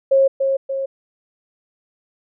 sine tone with echo, 541 Hz, C#5, 42 cents flat, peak -10 dBFS, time 0.11-0.28 s, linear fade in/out 10 ms, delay 290 ms, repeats 2, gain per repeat -5 dB, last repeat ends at 0.86 s, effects none

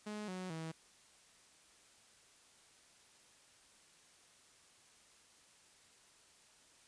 sawtooth tone with pitch steps, 210.7 / 184.49 / 161.54 Hz, G#3 / F#3 / E3, +25 / -5 / -35 cents, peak -38 dBFS, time 0.06-0.72 s, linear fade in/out 10 ms, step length 220 ms, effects white hiss -65 dBFS RMS until 6.87 s + resampled to 22050 Hz

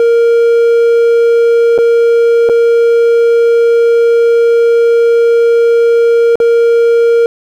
triangle tone with dropouts, 466.2 Hz, A#4, in tune, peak -3 dBFS, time 0-7.26 s, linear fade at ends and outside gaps 1 ms, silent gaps 1.779-1.786 / 2.49-2.496 / 6.356-6.401 s, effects 7-bit

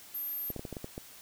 sine tone, 12930 Hz, G#9, 48 cents flat, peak -34 dBFS, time 0.14-0.52 s, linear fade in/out 10 ms
clicks, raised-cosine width 2 ms, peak -25 dBFS, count 8, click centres 0.503 / 0.563 / 0.594 / 0.652 / 0.727 / 0.768 / 0.844 / 0.979 s
effects white hiss -52 dBFS RMS until 1.21 s

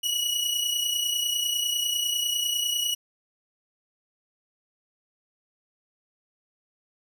sawtooth tone pair together, 2897 / 2927 Hz, F#7 / F#7, -37 / -19 cents, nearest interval unison, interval 18 cents, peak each -26 / -23 dBFS, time 0.03-2.95 s, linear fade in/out 10 ms, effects none

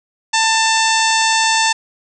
harmonic tone, 891 Hz, A5, 22 cents sharp, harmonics 1 / 2 / 3 / 4 / 5 / 6 / 7 / 8 / 9, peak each -16 / -19 / -21 / -22 / -23 / -24 / -24 / -25 / -26 dBFS, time 0.33-1.73 s, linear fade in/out 10 ms, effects none

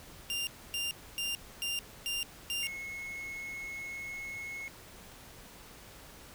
sawtooth tone bursts, 2794 Hz, F7, in tune, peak -29 dBFS, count 6, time 0.3-2.67 s, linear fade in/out 0 ms, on 170 ms, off 270 ms
triangle tone, 2178 Hz, C#7, 31 cents flat, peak -37 dBFS, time 2.63-4.68 s, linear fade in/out 0 ms
effects pink hiss -52 dBFS RMS until 6.34 s

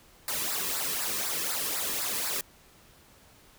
white noise with flanger, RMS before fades -31 dBFS, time 0.28-2.41 s, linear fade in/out 2 ms, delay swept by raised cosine 0.31 to 1.41 ms, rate 4 Hz, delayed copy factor -0.7, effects pink hiss -57 dBFS RMS until 3.58 s

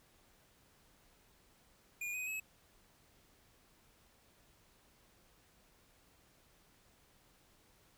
square tone with pitch steps, 2433 / 2503 / 2575 Hz, D#7 / D#7 / E7, -39 / +10 / -41 cents, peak -39 dBFS, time 2.01-2.4 s, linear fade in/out 5 ms, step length 130 ms, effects pink hiss -68 dBFS RMS until 7.97 s

